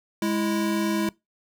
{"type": "tone pair together", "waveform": "square", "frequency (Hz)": [207.7, 329.7], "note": ["G#3", "E4"], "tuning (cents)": [0, 0], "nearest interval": "minor sixth", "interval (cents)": 800, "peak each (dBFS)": [-26, -26], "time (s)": [0.22, 1.09], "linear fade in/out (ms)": 2, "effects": ["noise-tail reverb RT60 0.2 s tail -22 dB re dry"]}